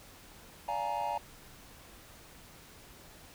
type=chord; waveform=triangle; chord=Bb dominant seventh; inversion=first; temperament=just; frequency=582.7 / 699.2 / 839.1 / 932.3 Hz; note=D5 / F5 / Ab5 / Bb5; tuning=-14 / +2 / +18 / 0 cents; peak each=-39 / -37 / -33 / -34 dBFS; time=0.68-1.18 s; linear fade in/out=5 ms; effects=pink hiss -54 dBFS RMS until 3.34 s